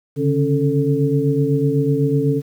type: tone cluster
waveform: sine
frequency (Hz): 138.9 / 146.9 / 276.3 / 441.2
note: C#3 / D3 / C#4 / A4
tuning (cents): +4 / +1 / -6 / +5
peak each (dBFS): -20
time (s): 0.16-2.42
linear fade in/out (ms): 50
effects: 8-bit